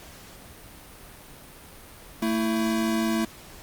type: tone pair together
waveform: square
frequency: 223.9 / 330.1 Hz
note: A3 / E4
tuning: +30 / +2 cents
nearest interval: perfect fifth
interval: 672 cents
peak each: -25 / -28 dBFS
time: 2.22-3.25 s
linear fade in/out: 5 ms
effects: pink hiss -46 dBFS RMS until 3.62 s + Opus 48 kbps